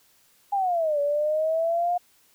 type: exponential two-way sweep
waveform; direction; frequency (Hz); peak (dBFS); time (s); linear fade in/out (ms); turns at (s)
sine; down then up; 820 to 570 to 715; -21; 0.52-1.98; 10; 1
effects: white hiss -61 dBFS RMS until 2.34 s